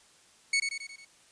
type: tone with echo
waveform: sawtooth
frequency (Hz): 2217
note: C#7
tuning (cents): 0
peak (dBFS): -20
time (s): 0.53-0.6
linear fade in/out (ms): 5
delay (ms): 90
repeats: 5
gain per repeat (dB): -5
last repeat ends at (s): 1.05
effects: white hiss -60 dBFS RMS until 1.31 s + resampled to 22050 Hz